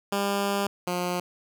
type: tone pair in turn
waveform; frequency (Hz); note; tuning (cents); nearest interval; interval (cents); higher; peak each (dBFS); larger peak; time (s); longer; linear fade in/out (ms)
10% pulse; 200 / 178.18; G3 / F3; +35 / +35; major second; 200; first; -16 / -18; first; 0.12-0.67 / 0.87-1.2; first; 5
effects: none